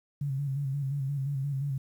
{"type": "tone with vibrato", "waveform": "sine", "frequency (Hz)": 138.59, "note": "C#3", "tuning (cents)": 0, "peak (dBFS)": -28, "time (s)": [0.21, 1.78], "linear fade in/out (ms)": 5, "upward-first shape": "square", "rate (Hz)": 5.7, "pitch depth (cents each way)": 54, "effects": ["10-bit"]}